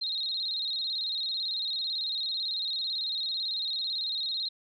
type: tone with vibrato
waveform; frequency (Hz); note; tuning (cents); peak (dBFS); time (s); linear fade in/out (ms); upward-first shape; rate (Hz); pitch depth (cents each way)
sine; 3956; B7; +2; -29; 0.01-4.49; 10; square; 18; 83
effects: none